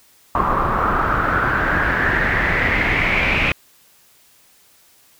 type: noise with low-pass filter sweep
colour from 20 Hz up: pink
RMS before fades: -18 dBFS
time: 0.35-3.52 s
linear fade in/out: 2 ms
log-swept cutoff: 1100 to 2500 Hz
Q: 6.1
effects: white hiss -53 dBFS RMS until 5.19 s